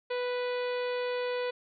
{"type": "harmonic tone", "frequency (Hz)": 493.8, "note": "B4", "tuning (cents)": 0, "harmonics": [1, 2, 3, 4, 5, 6, 7, 8, 9], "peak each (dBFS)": [-30, -40, -43, -44, -44, -50, -48, -51, -51], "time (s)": [0.1, 1.51], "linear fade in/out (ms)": 10, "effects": []}